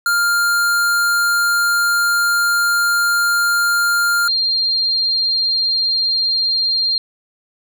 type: tone pair in turn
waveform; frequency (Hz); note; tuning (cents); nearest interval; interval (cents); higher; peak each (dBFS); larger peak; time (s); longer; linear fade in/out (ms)
square / sine; 1400 / 4195; F6 / C8; +4 / +4; octave + perfect fifth; 1900; second; -14 / -14; neither; 0.06-4.28 / 4.28-6.98; first; 2
effects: none